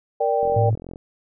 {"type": "chord", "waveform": "sine", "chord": "G minor", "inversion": "first", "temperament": "equal", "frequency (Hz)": [466.2, 587.3, 784], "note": ["Bb4", "D5", "G5"], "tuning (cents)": [0, 0, 0], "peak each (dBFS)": -22, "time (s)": [0.2, 0.7], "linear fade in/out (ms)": 10}
{"type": "click train", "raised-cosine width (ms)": 2, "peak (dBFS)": -23, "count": 24, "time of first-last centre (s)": [0.43, 0.959], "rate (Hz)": 43.5}
{"type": "tone", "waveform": "sine", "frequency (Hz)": 110, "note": "A2", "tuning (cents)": 0, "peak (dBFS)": -17, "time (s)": [0.56, 0.75], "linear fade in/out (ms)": 5}
{"effects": []}